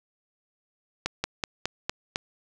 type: slowing click train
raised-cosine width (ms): 0.2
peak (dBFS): -9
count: 6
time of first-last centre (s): 1.06-2.159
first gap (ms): 180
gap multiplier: 1.1
effects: none